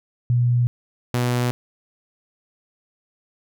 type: tone pair in turn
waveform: sine / sawtooth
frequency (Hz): 121.5 / 122.63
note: B2 / B2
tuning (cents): -28 / -12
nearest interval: unison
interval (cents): 16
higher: second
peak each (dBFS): -15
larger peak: neither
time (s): 0.3-0.67 / 1.14-1.51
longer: neither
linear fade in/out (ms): 0
effects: none